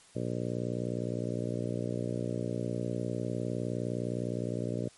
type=harmonic tone; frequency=59.7 Hz; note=A#1; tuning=42 cents sharp; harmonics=2 / 3 / 4 / 5 / 6 / 7 / 8 / 9 / 10; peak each=-36 / -38 / -39 / -40 / -41 / -41 / -42 / -43 / -43 dBFS; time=0.15-4.89 s; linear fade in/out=10 ms; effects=white hiss -58 dBFS RMS until 4.97 s + MP3 48 kbps